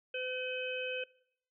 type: harmonic tone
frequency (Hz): 509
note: C5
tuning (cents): -48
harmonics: 1 / 3 / 5 / 6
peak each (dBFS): -38 / -44 / -39 / -44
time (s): 0.14-1.04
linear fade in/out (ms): 5
effects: noise-tail reverb RT60 0.7 s tail -22 dB re dry